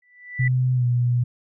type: tone with exponential growth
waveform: sine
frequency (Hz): 1975.5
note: B6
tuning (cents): 0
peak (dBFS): -21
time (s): 0.02-0.48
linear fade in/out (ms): 5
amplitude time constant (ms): 100
type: tone with pitch glide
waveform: sine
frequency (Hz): 127.3 to 121.97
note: C3 to B2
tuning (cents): -47 to -21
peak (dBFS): -17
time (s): 0.39-1.24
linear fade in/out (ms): 10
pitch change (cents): -74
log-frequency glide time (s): 0.74-0.85
effects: none